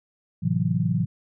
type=chord; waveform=sine; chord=F# half-diminished seventh; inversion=first; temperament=equal; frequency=110 / 130.81 / 164.81 / 185 Hz; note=A2 / C3 / E3 / F#3; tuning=0 / 0 / 0 / 0 cents; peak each=-27 / -28 / -24 / -26 dBFS; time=0.42-1.06 s; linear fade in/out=20 ms; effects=none